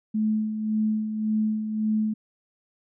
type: tone with tremolo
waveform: sine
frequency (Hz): 216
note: A3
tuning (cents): -32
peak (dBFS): -20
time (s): 0.14-2.14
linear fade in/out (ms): 10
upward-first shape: sine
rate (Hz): 1.8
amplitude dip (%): 55
effects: none